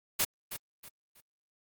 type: noise with echo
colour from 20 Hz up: white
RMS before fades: -28 dBFS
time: 0.19-0.25 s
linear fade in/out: 10 ms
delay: 320 ms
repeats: 3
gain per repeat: -10 dB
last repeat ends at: 1.21 s
effects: Opus 48 kbps